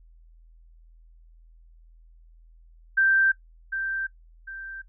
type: tone with echo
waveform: sine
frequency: 1568 Hz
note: G6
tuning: in tune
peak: -17 dBFS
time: 2.97-3.32 s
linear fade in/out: 10 ms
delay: 750 ms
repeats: 2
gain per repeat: -9 dB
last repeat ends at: 4.82 s
effects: noise-tail reverb RT60 0.1 s tail -17 dB re dry + added 41 Hz sine -50 dBFS peak until 4.88 s